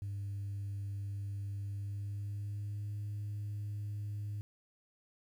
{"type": "tone with pitch glide", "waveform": "sine", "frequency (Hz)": [100.1, 103.45], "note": ["G2", "G#2"], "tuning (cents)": [37, -6], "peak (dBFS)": -35, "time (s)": [0.02, 4.41], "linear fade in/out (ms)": 0, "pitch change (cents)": 57, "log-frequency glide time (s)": [1.62, 2.92], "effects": ["tanh soft clip ceiling -35 dBFS", "11-bit"]}